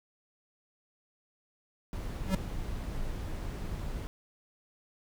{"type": "noise", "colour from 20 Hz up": "brown", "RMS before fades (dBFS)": -36, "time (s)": [1.93, 4.07], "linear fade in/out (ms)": 0}
{"type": "tone with exponential growth", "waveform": "square", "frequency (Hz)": 190, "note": "F#3", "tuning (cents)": 46, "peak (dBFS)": -24, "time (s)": [2.21, 2.35], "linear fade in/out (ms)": 5, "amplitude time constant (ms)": 29}
{"effects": []}